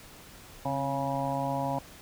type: harmonic tone with a mistuned harmonic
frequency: 138.59 Hz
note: C#3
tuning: in tune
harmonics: 1 / 2 / 4 / 5 / 6 / 7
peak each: -35 / -35 / -35 / -35 / -35 / -35 dBFS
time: 0.65-1.79 s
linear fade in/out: 5 ms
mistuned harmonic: 2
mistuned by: -52 cents
effects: pink hiss -50 dBFS RMS until 2.01 s